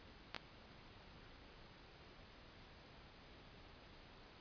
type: clicks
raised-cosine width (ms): 0.2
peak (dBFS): -24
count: 2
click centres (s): 0.346 / 0.364
effects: pink hiss -60 dBFS RMS until 4.4 s + resampled to 11025 Hz